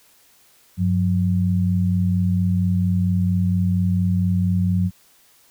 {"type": "tone pair together", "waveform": "sine", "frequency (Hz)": [96.25, 180.6], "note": ["G2", "F#3"], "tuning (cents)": [-31, -42], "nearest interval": "major seventh", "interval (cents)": 1089, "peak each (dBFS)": -19, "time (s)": [0.77, 4.91], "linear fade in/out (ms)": 50, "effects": ["white hiss -55 dBFS RMS until 5.5 s"]}